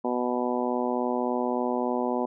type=harmonic tone; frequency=123.47 Hz; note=B2; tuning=in tune; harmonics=2 / 3 / 4 / 5 / 6 / 7 / 8; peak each=-29 / -31 / -32 / -33 / -34 / -34 / -35 dBFS; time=0.04-2.26 s; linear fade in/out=10 ms; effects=none